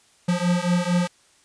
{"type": "beating tone pair", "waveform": "square", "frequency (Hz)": [174.61, 179.01], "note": ["F3", "F3"], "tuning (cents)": [0, 43], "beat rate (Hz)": 4.4, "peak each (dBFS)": -23, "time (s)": [0.28, 1.08], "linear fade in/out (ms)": 10, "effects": ["white hiss -58 dBFS RMS until 1.44 s", "resampled to 22050 Hz"]}